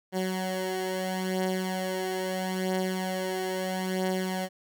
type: beating tone pair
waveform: 15% pulse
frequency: 186.4 / 187.16 Hz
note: F#3 / F#3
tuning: +13 / +20 cents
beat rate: 0.76 Hz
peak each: -23 / -28 dBFS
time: 0.12-4.49 s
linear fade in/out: 50 ms
effects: none